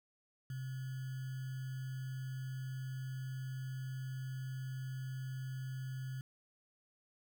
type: tone with sample-and-hold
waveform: sine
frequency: 130.81 Hz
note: C3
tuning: in tune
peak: -39 dBFS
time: 0.5-6.21 s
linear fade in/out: 2 ms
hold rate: 1575 Hz
effects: none